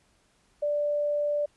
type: tone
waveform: sine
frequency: 587.3 Hz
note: D5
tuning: in tune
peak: -24 dBFS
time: 0.62-1.46 s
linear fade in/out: 10 ms
effects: pink hiss -66 dBFS RMS until 1.56 s + resampled to 24000 Hz